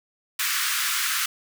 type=high-pass noise; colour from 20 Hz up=pink; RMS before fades=-25 dBFS; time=0.39-1.26 s; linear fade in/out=5 ms; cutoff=1200 Hz; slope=48 dB/octave; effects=none